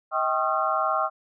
sine tone cluster, 636 / 778 / 1082 / 1239 / 1360 Hz, D#5 / G5 / C#6 / D#6 / F6, +38 / -13 / -42 / -8 / -46 cents, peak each -28 dBFS, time 0.11-1.1 s, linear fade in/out 50 ms, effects none

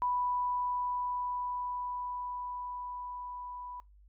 sine tone with level ramp, 987.8 Hz, B5, in tune, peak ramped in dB -28 to -41 dBFS, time 0.02-3.8 s, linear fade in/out 0 ms, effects noise-tail reverb RT60 0.2 s tail -21 dB re dry + added 50 Hz sine -56 dBFS peak until 4.08 s

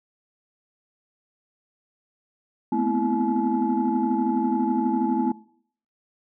sine tone cluster, 217.3 / 243.9 / 256 / 329.1 / 856 Hz, A3 / B3 / C4 / E4 / A5, -21 / -21 / -38 / -3 / -48 cents, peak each -26 dBFS, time 2.72-5.32 s, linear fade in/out 5 ms, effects noise-tail reverb RT60 0.6 s tail -21 dB re dry + tanh soft clip ceiling -12 dBFS

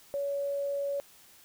sine tone, 563 Hz, C#5, 27 cents sharp, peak -29 dBFS, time 0.14-1 s, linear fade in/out 0 ms, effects white hiss -57 dBFS RMS until 1.44 s

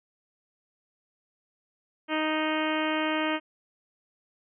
harmonic tone, 311.1 Hz, D#4, in tune, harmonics 1 / 2 / 3 / 4 / 5 / 6 / 7 / 8 / 9 / 10, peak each -29 / -32 / -34 / -35 / -36 / -37 / -37 / -38 / -39 / -39 dBFS, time 2.08-3.4 s, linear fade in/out 50 ms, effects none

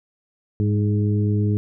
harmonic tone with a mistuned harmonic, 104.5 Hz, G#2, 11 cents sharp, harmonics 1 / 2 / 3 / 4, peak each -18 / -24 / -28 / -30 dBFS, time 0.6-1.57 s, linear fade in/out 0 ms, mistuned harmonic 2, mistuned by -36 cents, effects none

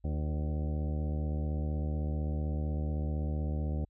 harmonic tone with a mistuned harmonic, 75.8 Hz, D#2, 45 cents flat, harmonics 1 / 2 / 3 / 4 / 5 / 6 / 7 / 8 / 10, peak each -31 / -37 / -41 / -45 / -50 / -51 / -48 / -51 / -53 dBFS, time 0.04-3.85 s, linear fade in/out 5 ms, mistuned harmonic 5, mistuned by -25 cents, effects added 50 Hz sine -68 dBFS peak until 3.89 s

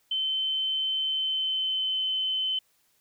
sine tone with pitch glide, 3076 to 3057 Hz, G7 to G7, -33 to -44 cents, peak -25 dBFS, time 0.11-2.59 s, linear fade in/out 5 ms, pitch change -11 cents, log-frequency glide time 1.03-1.99 s, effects white hiss -68 dBFS RMS until 3 s

